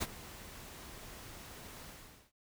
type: noise with ADSR envelope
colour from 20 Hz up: pink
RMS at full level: -33 dBFS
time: 0-2.32 s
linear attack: 23 ms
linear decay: 35 ms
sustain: -17 dB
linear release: 450 ms
effects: noise-tail reverb RT60 0.1 s tail -20 dB re dry